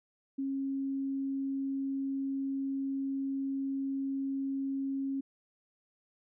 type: tone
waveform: sine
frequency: 272 Hz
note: C#4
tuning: 33 cents flat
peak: -31 dBFS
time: 0.38-5.21 s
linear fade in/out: 10 ms
effects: none